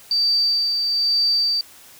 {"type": "tone with tremolo", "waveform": "sine", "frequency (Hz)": 4641, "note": "D8", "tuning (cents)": -21, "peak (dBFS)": -15, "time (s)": [0.11, 1.61], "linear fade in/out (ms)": 2, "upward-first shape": "sine", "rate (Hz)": 1.1, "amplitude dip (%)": 35, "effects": ["white hiss -46 dBFS RMS until 1.99 s"]}